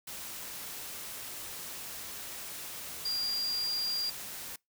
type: tone in noise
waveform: sine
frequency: 4782 Hz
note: D8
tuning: 30 cents sharp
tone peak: -30 dBFS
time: 3.05-4.1 s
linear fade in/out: 5 ms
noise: white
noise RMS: -42 dBFS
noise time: 0.07-4.56 s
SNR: +9 dB
effects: noise-tail reverb RT60 0.2 s tail -26 dB re dry